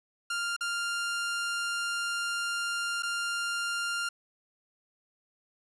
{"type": "tone with dropouts", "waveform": "sawtooth", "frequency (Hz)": 1396.9, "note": "F6", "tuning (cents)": 0, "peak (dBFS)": -26, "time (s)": [0.3, 4.09], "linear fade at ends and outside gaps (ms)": 5, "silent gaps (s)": [[0.565, 0.608], [3.024, 3.031]], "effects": ["resampled to 24000 Hz", "10-bit"]}